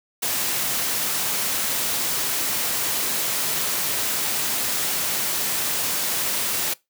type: noise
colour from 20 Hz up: white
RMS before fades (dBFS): -24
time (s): 0.22-6.74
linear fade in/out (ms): 10
effects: noise-tail reverb RT60 0.2 s tail -22 dB re dry + high-pass 100 Hz 12 dB/octave